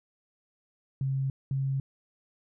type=tone pair in turn; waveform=sine; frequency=134.8 / 135.43 Hz; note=C#3 / C#3; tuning=-48 / -40 cents; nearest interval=unison; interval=8 cents; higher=second; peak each=-26 dBFS; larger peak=neither; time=1.01-1.3 / 1.51-1.8 s; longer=neither; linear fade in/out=2 ms; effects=none